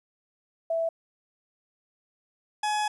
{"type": "tone pair in turn", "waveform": ["sine", "40% pulse"], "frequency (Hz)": [659.3, 844.1], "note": ["E5", "G#5"], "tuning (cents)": [0, 28], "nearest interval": "major third", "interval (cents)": 428, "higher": "second", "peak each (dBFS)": -24, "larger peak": "neither", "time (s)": [[0.7, 0.89], [2.63, 2.88]], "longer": "second", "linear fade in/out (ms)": 5, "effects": ["resampled to 24000 Hz", "11-bit"]}